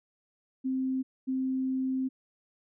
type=tone pair in turn; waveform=sine; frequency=261.6 / 261.6 Hz; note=C4 / C4; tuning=0 / 0 cents; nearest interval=unison; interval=0 cents; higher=neither; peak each=-27 dBFS; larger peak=neither; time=0.64-1.03 / 1.27-2.09 s; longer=second; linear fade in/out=20 ms; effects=none